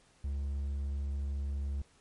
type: tone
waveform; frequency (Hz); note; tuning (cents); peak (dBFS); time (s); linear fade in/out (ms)
triangle; 70; C#2; +18; -30; 0.24-1.82; 5
effects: pink hiss -65 dBFS RMS until 2 s + MP3 48 kbps